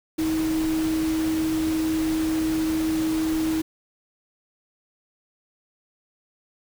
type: tone in noise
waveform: sine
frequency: 317.7 Hz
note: D#4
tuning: 36 cents sharp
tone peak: -21 dBFS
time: 0.18-3.62 s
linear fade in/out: 10 ms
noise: pink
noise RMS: -34 dBFS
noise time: 0.18-3.62 s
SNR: +10 dB
effects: none